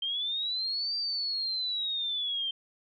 sine linear two-way sweep, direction up then down, 3136 to 4699 to 3136 Hz, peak -29 dBFS, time 0.02-2.51 s, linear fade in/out 5 ms, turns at 0.96 s, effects none

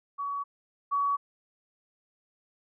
sine tone pair in turn, 1130 / 1130 Hz, C#6 / C#6, +33 / +33 cents, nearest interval unison, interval 0 cents, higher neither, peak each -30 / -24 dBFS, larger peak second, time 0.18-0.44 / 0.91-1.17 s, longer neither, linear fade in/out 20 ms, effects none

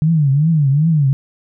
sine tone with vibrato, 149.5 Hz, D3, 31 cents sharp, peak -10 dBFS, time 0.02-1.13 s, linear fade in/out 0 ms, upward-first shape triangle, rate 2.6 Hz, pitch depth 210 cents each way, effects none

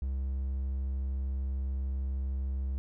triangle tone, 66.6 Hz, C2, 31 cents sharp, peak -28 dBFS, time 0.02-2.78 s, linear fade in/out 0 ms, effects none

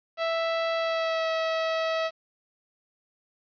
sawtooth tone with pitch glide, 659.3 to 647.6 Hz, E5 to E5, 0 to -31 cents, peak -21 dBFS, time 0.17-2.11 s, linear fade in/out 50 ms, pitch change -31 cents, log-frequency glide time 0.77-1.3 s, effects resampled to 11025 Hz + 9-bit

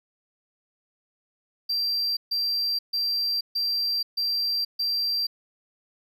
triangle tone bursts, 4715 Hz, D8, 6 cents sharp, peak -22 dBFS, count 6, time 1.69-5.27 s, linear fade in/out 10 ms, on 480 ms, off 140 ms, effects none

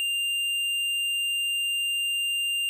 sine tone with tanh clipping, 2794 Hz, F7, in tune, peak -26 dBFS, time 0-2.69 s, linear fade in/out 0 ms, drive 11 dB, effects none

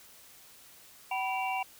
sine tone cluster, 761 / 983 / 2317 / 2761 Hz, F#5 / B5 / D7 / F7, +48 / -8 / -24 / -20 cents, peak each -32 / -36 / -38 / -38 dBFS, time 1.11-1.63 s, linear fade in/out 5 ms, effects white hiss -55 dBFS RMS until 1.79 s

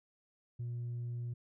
triangle tone with tanh clipping, 120 Hz, B2, 49 cents flat, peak -37 dBFS, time 0.59-1.34 s, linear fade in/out 10 ms, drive 6 dB, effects none

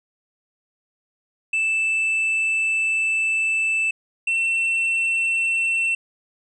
triangle tone pair in turn, 2641 / 2695 Hz, E7 / E7, +3 / +38 cents, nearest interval unison, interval 35 cents, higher second, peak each -17 dBFS, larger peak neither, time 1.53-3.91 / 4.27-5.95 s, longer first, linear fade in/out 5 ms, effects resampled to 22050 Hz

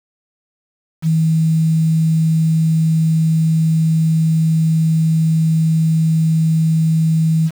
sine tone with quantisation, 160.6 Hz, E3, 45 cents flat, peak -11 dBFS, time 1.02-7.51 s, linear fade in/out 50 ms, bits 6, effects none

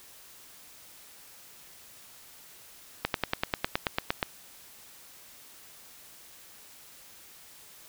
slowing click train, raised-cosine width 0.3 ms, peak -9 dBFS, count 12, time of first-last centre 3.05-4.228 s, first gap 92 ms, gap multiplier 1.03, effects white hiss -52 dBFS RMS until 7.88 s

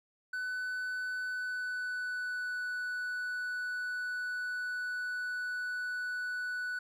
triangle tone with pitch glide, 1500 to 1483.6 Hz, F#6 to F#6, +23 to +4 cents, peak -32 dBFS, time 0.33-6.79 s, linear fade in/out 5 ms, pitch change -19 cents, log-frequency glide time 1.28-2.64 s, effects none

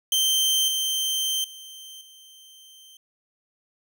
sawtooth tone with level steps, 3125 Hz, G7, 6 cents flat, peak -16 / -20 / -37 / -44 dBFS, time 0.12-2.97 s, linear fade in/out 2 ms, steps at 0.68 / 1.44 / 2.01 s, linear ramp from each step 2 ms, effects none

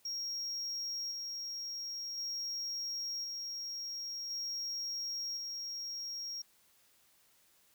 triangle tone with tremolo, 5590 Hz, F8, 1 cent sharp, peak -35 dBFS, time 0.05-6.42 s, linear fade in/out 5 ms, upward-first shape square, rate 0.47 Hz, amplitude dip 25%, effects white hiss -68 dBFS RMS until 7.74 s

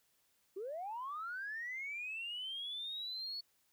sine linear sweep, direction up, 362.2 to 4435 Hz, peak -39 dBFS, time 0.56-3.41 s, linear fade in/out 10 ms, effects tanh soft clip ceiling -35 dBFS + white hiss -75 dBFS RMS until 3.72 s

